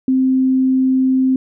sine tone, 261 Hz, C4, 4 cents flat, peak -11 dBFS, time 0.08-1.36 s, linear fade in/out 2 ms, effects none

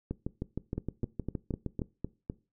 two click trains, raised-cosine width 3 ms, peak -20 / -20 dBFS, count 12 / 7, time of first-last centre 0.11-1.818 / 0.78-2.299 s, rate 6.44 / 3.95 Hz, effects noise-tail reverb RT60 0.3 s tail -20 dB re dry

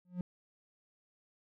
triangle tone with exponential growth, 179.3 Hz, F3, 46 cents sharp, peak -28 dBFS, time 0.05-0.21 s, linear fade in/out 2 ms, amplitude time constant 33 ms, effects none

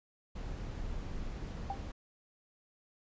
brown noise, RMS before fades -40 dBFS, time 0.35-1.92 s, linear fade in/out 10 ms
sine tone with exponential decay, 790 Hz, G5, 13 cents sharp, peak -30 dBFS, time 1.7-1.81 s, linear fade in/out 2 ms, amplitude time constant 22 ms
effects resampled to 16000 Hz

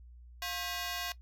10% pulse ring-modulated tone, 891 Hz, A5, 22 cents sharp, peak -24 dBFS, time 0.42-1.12 s, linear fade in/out 2 ms, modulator 185 Hz, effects noise-tail reverb RT60 0.1 s tail -17 dB re dry + added 60 Hz sine -50 dBFS peak until 1.21 s

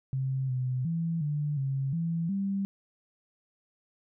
sine tone with pitch steps, 132.8 / 127.6 / 165.9 / 147.8 / 135.7 / 166.6 / 196.5 Hz, C3 / C3 / E3 / D3 / C#3 / E3 / G3, +26 / -43 / +11 / +11 / -36 / +19 / +4 cents, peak -27 dBFS, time 0.13-2.65 s, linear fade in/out 0 ms, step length 360 ms, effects none

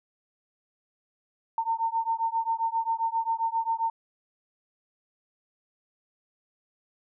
sine beating tone pair, 905 / 912.5 Hz, A5 / A#5, +48 / -37 cents, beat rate 7.5 Hz, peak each -28 dBFS, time 1.58-3.9 s, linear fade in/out 2 ms, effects none

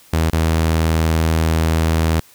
sawtooth tone with dropouts, 80.7 Hz, E2, 36 cents flat, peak -10 dBFS, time 0.13-2.2 s, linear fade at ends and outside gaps 5 ms, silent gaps 0.301-0.33 s, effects white hiss -48 dBFS RMS until 2.34 s

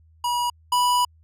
square tone pair in turn, 967 / 982.8 Hz, B5 / B5, -37 / -9 cents, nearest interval unison, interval 28 cents, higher second, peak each -22 / -18 dBFS, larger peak second, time 0.24-0.5 / 0.72-1.05 s, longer second, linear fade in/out 5 ms, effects added 80 Hz sine -52 dBFS peak until 1.23 s + resampled to 32000 Hz

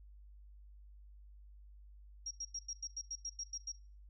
sine tone bursts, 5620 Hz, F8, 10 cents sharp, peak -39 dBFS, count 11, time 2.26-3.719 s, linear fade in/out 5 ms, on 49 ms, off 92 ms, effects noise-tail reverb RT60 0.4 s tail -18 dB re dry + added 50 Hz sine -54 dBFS peak until 4.09 s

